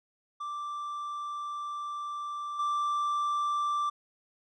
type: tone with level steps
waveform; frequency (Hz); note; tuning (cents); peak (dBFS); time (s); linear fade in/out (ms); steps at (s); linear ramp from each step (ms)
triangle; 1174.7; D6; 0; -32 / -25; 0.4-3.9; 10; 2.59; 5
effects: resampled to 22050 Hz